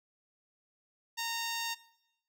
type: tone with notch filter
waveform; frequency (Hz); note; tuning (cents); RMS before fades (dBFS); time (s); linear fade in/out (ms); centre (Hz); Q
5% pulse; 922; A#5; -19; -36; 1.17-1.75; 20; 10000; 0.74
effects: noise-tail reverb RT60 0.8 s tail -19 dB re dry